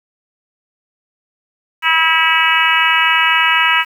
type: harmonic tone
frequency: 324 Hz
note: E4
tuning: 30 cents flat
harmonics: 3 / 4 / 5 / 6 / 7 / 8 / 9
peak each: -18 / -18 / -18 / -18 / -18 / -18 / -18 dBFS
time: 1.82-3.85 s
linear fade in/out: 50 ms
effects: 7-bit